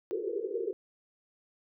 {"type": "band-pass noise", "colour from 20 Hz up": "white", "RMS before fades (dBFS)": -34, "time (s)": [0.11, 0.73], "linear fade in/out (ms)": 0, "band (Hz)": [350, 470], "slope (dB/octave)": 96, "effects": []}